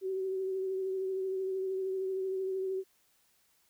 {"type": "tone with vibrato", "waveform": "sine", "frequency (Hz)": 380, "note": "F#4", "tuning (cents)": 46, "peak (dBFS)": -31, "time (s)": [0.01, 2.84], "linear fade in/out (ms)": 50, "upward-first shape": "triangle", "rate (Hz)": 13, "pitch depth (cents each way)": 29, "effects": ["white hiss -70 dBFS RMS until 3.69 s"]}